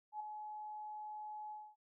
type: tone with ADSR envelope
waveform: sine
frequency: 849 Hz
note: G#5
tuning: 38 cents sharp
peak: -38 dBFS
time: 0.12-1.76 s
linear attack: 82 ms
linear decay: 4 ms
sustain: -6 dB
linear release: 250 ms
effects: none